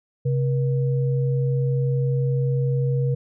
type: tone pair together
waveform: sine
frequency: 134.25 / 478.4 Hz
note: C3 / A#4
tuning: +45 / +45 cents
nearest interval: octave + minor seventh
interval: 2200 cents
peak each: -19 / -28 dBFS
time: 0.25-3.15 s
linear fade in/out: 10 ms
effects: none